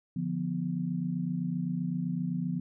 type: chord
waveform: sine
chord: B diminished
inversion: first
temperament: equal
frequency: 146.83 / 174.61 / 246.9 Hz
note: D3 / F3 / B3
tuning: 0 / 0 / 0 cents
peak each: -36 / -31 / -35 dBFS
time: 0.16-2.6 s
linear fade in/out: 5 ms
effects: none